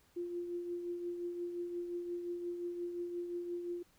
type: tone with tremolo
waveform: sine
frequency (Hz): 349.2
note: F4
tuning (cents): 0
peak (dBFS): -35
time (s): 0.16-3.83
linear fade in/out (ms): 10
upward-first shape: triangle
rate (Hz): 5.7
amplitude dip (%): 50
effects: pink hiss -69 dBFS RMS until 3.98 s